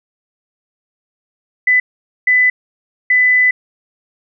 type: tone bursts at uneven times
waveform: sine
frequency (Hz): 2000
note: B6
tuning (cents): +21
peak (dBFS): -8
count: 3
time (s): 1.67-1.8 / 2.27-2.5 / 3.1-3.51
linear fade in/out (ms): 5
effects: none